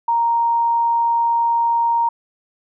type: tone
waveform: sine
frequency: 932.3 Hz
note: A#5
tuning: in tune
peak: -14 dBFS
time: 0.08-2.09 s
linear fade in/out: 5 ms
effects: none